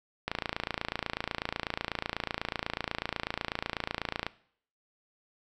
click train, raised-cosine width 0.3 ms, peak -14 dBFS, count 113, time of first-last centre 0.28-4.266 s, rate 28.1 Hz, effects noise-tail reverb RT60 0.6 s tail -19 dB re dry

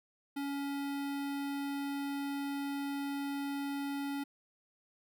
square tone with notch filter, 280.8 Hz, C#4, 22 cents sharp, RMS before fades -37 dBFS, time 0.36-4.24 s, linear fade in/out 10 ms, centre 6600 Hz, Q 1.8, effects none

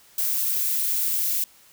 violet noise with high-pass filter sweep, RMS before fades -24 dBFS, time 0.18-1.44 s, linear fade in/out 2 ms, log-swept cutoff 940 to 2100 Hz, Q 1.1, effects white hiss -54 dBFS RMS until 1.72 s

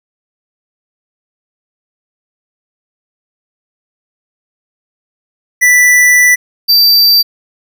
square tone pair in turn, 1975.5 / 4667 Hz, B6 / D8, 0 / -12 cents, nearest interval octave + minor third, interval 1488 cents, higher second, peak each -5 dBFS, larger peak neither, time 5.61-6.36 / 6.68-7.23 s, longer first, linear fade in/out 20 ms, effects none

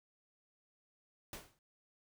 pink noise with exponential decay, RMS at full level -43 dBFS, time 1.33-1.59 s, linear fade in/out 2 ms, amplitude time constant 56 ms, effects none

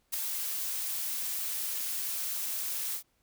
blue noise with ADSR envelope, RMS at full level -29 dBFS, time 0.12-3.03 s, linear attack 20 ms, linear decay 5 ms, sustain -5 dB, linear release 85 ms, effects pink hiss -73 dBFS RMS until 3.22 s

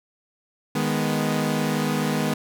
sawtooth chord, G# minor, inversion second, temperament equal, 155.56 / 207.7 / 246.9 Hz, D#3 / G#3 / B3, 0 / 0 / 0 cents, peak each -22 dBFS, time 0.75-2.34 s, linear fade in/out 5 ms, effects none

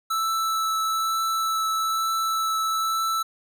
square tone with vibrato, 1317 Hz, E6, 2 cents flat, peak -23 dBFS, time 0.1-3.23 s, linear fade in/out 10 ms, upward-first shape triangle, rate 1.1 Hz, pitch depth 9 cents each way, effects none

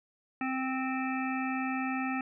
harmonic tone, 261.6 Hz, C4, in tune, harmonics 1 / 3 / 5 / 7 / 9 / 10, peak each -32 / -37 / -39 / -40 / -42 / -42 dBFS, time 0.41-2.21 s, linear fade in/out 2 ms, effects none

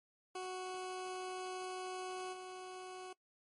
20% pulse tone with level steps, 370 Hz, F#4, in tune, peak -36 / -41 dBFS, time 0.35-3.13 s, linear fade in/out 5 ms, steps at 2.32 s, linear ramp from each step 20 ms, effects noise-tail reverb RT60 0.1 s tail -22 dB re dry + MP3 48 kbps

